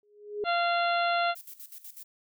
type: tone with exponential growth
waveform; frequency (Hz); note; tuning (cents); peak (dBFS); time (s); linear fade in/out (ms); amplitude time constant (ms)
sine; 415.3; G#4; 0; -26; 0.03-0.44; 1; 88
type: harmonic tone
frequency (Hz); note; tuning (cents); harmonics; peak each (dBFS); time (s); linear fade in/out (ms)
691; F5; -19; 1 / 2 / 3 / 4 / 5 / 6; -26 / -29 / -37 / -36 / -38 / -40; 0.44-1.35; 50
type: noise with tremolo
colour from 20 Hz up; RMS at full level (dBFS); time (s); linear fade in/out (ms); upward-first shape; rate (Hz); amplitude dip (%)
violet; -44; 1.35-2.04; 10; square; 8.1; 75
effects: none